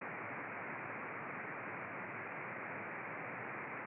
white band-pass noise, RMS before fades -45 dBFS, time 0.01-3.86 s, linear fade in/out 10 ms, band 100 to 2400 Hz, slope 96 dB/octave, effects none

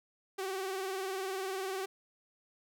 sawtooth tone with vibrato, 381.8 Hz, G4, 46 cents flat, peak -31 dBFS, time 0.38-1.86 s, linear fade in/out 10 ms, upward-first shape sine, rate 20 Hz, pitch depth 64 cents each way, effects none

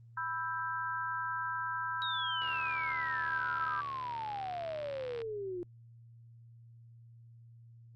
sine chord, E minor, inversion second, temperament just, 988.9 / 1318.5 / 1582.2 Hz, B5 / E6 / G6, +2 / 0 / +16 cents, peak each -38 dBFS, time 0.17-3.81 s, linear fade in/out 5 ms
sine exponential sweep, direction down, 3842 to 346.3 Hz, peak -36 dBFS, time 2.02-5.63 s, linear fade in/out 0 ms
click train, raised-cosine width 0.3 ms, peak -31 dBFS, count 203, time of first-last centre 2.42-5.218 s, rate 72.2 Hz
effects added 116 Hz sine -53 dBFS peak until 7.95 s + Opus 24 kbps

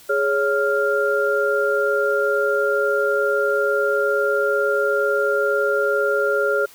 sine tone cluster, 415.8 / 558 / 1396 Hz, G#4 / C#5 / F6, +2 / +11 / -1 cents, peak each -21 dBFS, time 0.09-6.66 s, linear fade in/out 10 ms, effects white hiss -47 dBFS RMS until 6.74 s

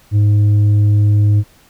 sine tone with tanh clipping, 103.83 Hz, G#2, in tune, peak -9 dBFS, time 0.11-1.44 s, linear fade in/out 50 ms, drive 4 dB, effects pink hiss -49 dBFS RMS until 1.69 s

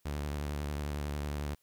sawtooth tone with vibrato, 73.1 Hz, D2, 7 cents flat, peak -30 dBFS, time 0.05-1.55 s, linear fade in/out 10 ms, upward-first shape square, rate 11 Hz, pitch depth 34 cents each way, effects white hiss -73 dBFS RMS until 1.62 s

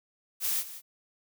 blue noise with echo, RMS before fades -29 dBFS, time 0.4-0.64 s, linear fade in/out 50 ms, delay 180 ms, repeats 1, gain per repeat -14 dB, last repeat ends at 0.82 s, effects none

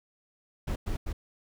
brown noise bursts at uneven times, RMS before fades -31 dBFS, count 3, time 0.67-0.76 / 0.86-0.97 / 1.06-1.13 s, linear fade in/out 10 ms, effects none

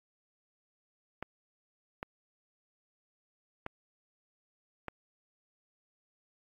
clicks, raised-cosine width 0.5 ms, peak -22 dBFS, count 4, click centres 1.226 / 2.029 / 3.664 / 4.883 s, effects AAC 32 kbps

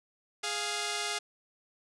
5% pulse tone pair together, 415.3 / 698.5 Hz, G#4 / F5, 0 / 0 cents, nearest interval major sixth, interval 900 cents, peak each -23 dBFS, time 0.43-1.19 s, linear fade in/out 10 ms, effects resampled to 24000 Hz

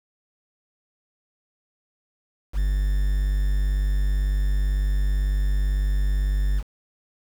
triangle tone with quantisation, 49 Hz, G1, in tune, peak -17 dBFS, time 2.53-6.63 s, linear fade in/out 50 ms, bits 7, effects none

